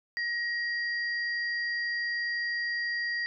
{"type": "tone pair together", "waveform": "sine", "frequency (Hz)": [1894, 4755], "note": ["A#6", "D8"], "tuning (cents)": [27, 21], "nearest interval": "octave + major third", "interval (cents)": 1594, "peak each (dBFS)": [-29, -38], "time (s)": [0.17, 3.26], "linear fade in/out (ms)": 0, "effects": []}